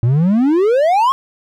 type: exponential sweep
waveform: triangle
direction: up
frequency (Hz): 112 to 1108.7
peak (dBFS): -8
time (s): 0.03-1.12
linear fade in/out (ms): 0
effects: none